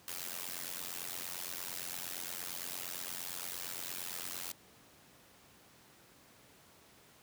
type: noise with amplitude modulation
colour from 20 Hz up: white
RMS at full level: -38 dBFS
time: 0.08-4.52 s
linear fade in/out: 0 ms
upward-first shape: sine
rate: 88.7 Hz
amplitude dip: 95%
effects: pink hiss -61 dBFS RMS until 7.22 s + high-pass 100 Hz 12 dB/octave